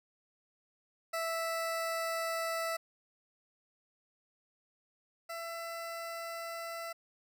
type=tone pair in turn; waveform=20% pulse; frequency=659 / 669 Hz; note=E5 / E5; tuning=-1 / +25 cents; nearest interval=unison; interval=26 cents; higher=second; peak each=-28 / -34 dBFS; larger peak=first; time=1.13-2.77 / 5.29-6.93 s; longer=neither; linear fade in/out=10 ms; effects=none